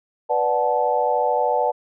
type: chord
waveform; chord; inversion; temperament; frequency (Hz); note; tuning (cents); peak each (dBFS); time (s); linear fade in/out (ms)
sine; B minor seventh; none; equal with one note detuned; 493.9 / 587.3 / 740 / 869.4; B4 / D5 / F#5 / A5; 0 / 0 / 0 / -21; -23 / -23 / -23 / -22; 0.29-1.72; 20
effects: none